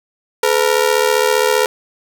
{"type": "ring-modulated tone", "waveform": "sawtooth", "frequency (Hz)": 466.2, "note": "A#4", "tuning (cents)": 0, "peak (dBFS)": -5, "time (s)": [0.43, 1.66], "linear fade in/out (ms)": 2, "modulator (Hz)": 37.6, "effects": []}